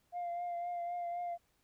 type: tone with vibrato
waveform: sine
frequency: 698.5 Hz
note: F5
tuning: in tune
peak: -34 dBFS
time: 0.12-1.38 s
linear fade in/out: 50 ms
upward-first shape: triangle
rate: 3.9 Hz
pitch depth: 27 cents each way
effects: tanh soft clip ceiling -34 dBFS + pink hiss -75 dBFS RMS until 1.63 s